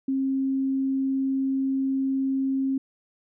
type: tone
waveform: sine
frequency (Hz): 268.1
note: C4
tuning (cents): +42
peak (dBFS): -22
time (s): 0.08-2.78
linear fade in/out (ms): 5
effects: none